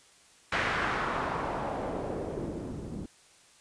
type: noise with low-pass filter sweep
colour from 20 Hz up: white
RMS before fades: -33 dBFS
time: 0.52-3.06 s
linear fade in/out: 5 ms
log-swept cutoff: 2000 to 230 Hz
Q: 1.5
effects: white hiss -59 dBFS RMS until 3.6 s + resampled to 22050 Hz